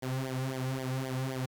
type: tone with flanger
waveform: sawtooth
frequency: 130.81 Hz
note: C3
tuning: in tune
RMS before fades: -34 dBFS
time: 0.02-1.46 s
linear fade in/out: 10 ms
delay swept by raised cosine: 0.74 to 3.24 ms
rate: 3.8 Hz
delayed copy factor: -0.95
effects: Opus 48 kbps